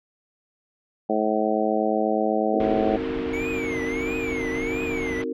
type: harmonic tone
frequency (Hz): 108.2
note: A2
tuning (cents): -29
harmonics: 2 / 3 / 4 / 5 / 6 / 7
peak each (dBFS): -27 / -27 / -27 / -27 / -27 / -27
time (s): 1.09-2.97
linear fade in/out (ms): 10
type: chord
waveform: sine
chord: C half-diminished seventh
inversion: none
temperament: equal with one note detuned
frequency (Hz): 261.6 / 311.1 / 370 / 460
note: C4 / Eb4 / Gb4 / Bb4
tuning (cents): 0 / 0 / 0 / -23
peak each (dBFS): -31 / -32 / -33 / -29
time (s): 2.53-5.33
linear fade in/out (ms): 5
type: low-pass noise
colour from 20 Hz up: pink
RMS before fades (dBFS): -35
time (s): 2.6-5.24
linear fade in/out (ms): 2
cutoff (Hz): 3100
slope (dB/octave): 24
type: tone with vibrato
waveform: triangle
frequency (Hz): 2217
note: C#7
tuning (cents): 0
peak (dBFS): -29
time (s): 3.33-5.22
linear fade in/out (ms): 5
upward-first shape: triangle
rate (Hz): 1.5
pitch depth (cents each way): 220
effects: none